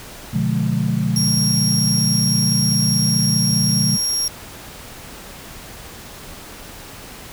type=chord; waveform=sine; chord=B diminished seventh; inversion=none; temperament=just; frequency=123.47 / 148.16 / 177.8 / 213.4 Hz; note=B2 / D3 / F3 / Ab3; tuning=0 / +16 / +31 / +47 cents; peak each=-22 dBFS; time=0.33-3.97 s; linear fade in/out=10 ms
type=tone; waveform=30% pulse; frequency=5588 Hz; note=F8; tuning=in tune; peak=-14 dBFS; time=1.16-4.28 s; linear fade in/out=2 ms
effects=pink hiss -37 dBFS RMS until 7.32 s